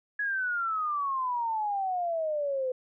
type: exponential sweep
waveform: sine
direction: down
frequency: 1689 to 504 Hz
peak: -27 dBFS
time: 0.19-2.72 s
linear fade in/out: 5 ms
effects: none